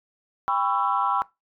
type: chord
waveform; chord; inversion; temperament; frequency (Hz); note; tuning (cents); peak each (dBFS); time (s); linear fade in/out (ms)
sine; C# half-diminished seventh; second; just; 798.3 / 997.9 / 1108.7 / 1330.5; G5 / B5 / C#6 / E6; +31 / +18 / 0 / +16; -26; 0.48-1.22; 0
effects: noise-tail reverb RT60 0.2 s tail -20 dB re dry + tanh soft clip ceiling -11 dBFS

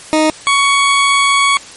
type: tone pair in turn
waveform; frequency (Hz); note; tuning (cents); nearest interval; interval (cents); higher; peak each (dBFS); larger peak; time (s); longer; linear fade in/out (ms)
20% pulse; 311.1 / 1117.6; D#4 / C#6; 0 / +14; octave + minor seventh; 2214; second; -4; neither; 0.13-0.3 / 0.47-1.57; second; 0
effects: white hiss -34 dBFS RMS until 1.76 s + MP3 48 kbps

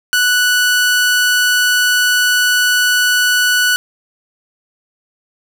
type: tone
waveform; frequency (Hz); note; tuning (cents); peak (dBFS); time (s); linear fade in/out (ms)
sawtooth; 1480; F#6; 0; -7; 0.13-3.76; 0
effects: none

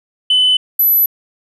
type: tone pair in turn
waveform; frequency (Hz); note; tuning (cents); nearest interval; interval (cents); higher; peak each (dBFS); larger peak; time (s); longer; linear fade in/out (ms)
sine; 3015 / 11973; F#7 / F#9; +32 / +19; 2 octaves; 2387; second; -7; neither; 0.3-0.57 / 0.79-1.06; neither; 5
effects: tanh soft clip ceiling -6 dBFS

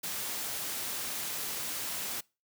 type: noise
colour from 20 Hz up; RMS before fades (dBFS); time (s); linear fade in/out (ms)
white; -36; 0.03-2.21; 10
effects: noise-tail reverb RT60 0.3 s tail -25 dB re dry + high-pass 100 Hz 12 dB/octave

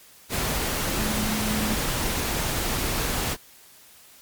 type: tone in noise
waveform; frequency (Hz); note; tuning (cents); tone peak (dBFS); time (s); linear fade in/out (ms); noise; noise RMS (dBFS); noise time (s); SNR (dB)
sine; 214.5; A3; -44; -27; 0.96-1.77; 50; pink; -26; 0.29-3.37; -4
effects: white hiss -51 dBFS RMS until 4.21 s + MP3 96 kbps

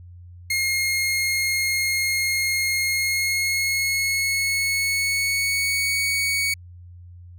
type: tone with pitch glide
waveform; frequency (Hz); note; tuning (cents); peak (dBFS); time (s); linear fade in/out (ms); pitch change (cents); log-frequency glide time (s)
sawtooth; 2143 to 2237; C7 to C#7; +41 to +15; -17; 0.5-6.54; 5; +74; 2.81-5.99
effects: added 88 Hz sine -40 dBFS peak until 7.38 s

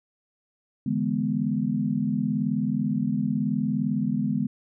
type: chord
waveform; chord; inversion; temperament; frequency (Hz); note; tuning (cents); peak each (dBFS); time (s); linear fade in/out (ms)
sine; E dominant seventh; third; equal; 146.83 / 164.81 / 207.7 / 246.9; D3 / E3 / G#3 / B3; 0 / 0 / 0 / 0; -30 / -32 / -26 / -27; 0.86-4.47; 5
effects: none

